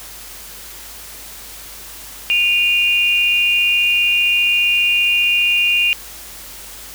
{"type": "tone pair together", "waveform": "sine", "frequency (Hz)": [2459, 2794], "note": ["D#7", "F7"], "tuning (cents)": [-21, 0], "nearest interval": "major second", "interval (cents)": 221, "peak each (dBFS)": -15, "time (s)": [2.3, 5.93], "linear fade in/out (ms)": 0, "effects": ["added 50 Hz sine -44 dBFS peak until 6.94 s", "white hiss -35 dBFS RMS until 6.94 s"]}